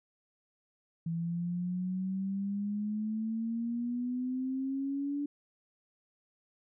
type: exponential sweep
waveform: sine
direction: up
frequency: 164.81 to 289.7 Hz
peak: -31 dBFS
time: 1.06-5.26 s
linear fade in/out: 5 ms
effects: none